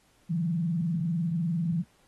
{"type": "tone with vibrato", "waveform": "sine", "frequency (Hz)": 167.6, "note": "E3", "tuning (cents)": 29, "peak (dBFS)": -25, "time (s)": [0.29, 1.83], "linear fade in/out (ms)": 20, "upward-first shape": "sine", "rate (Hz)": 20, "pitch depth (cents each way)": 170, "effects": ["pink hiss -65 dBFS RMS until 2.07 s", "AAC 32 kbps"]}